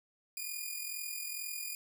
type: tone with amplitude modulation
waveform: 5% pulse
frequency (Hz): 2436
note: D#7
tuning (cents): -37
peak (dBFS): -26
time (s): 0.37-1.75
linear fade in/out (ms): 2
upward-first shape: sine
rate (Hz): 42.2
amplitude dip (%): 50
effects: none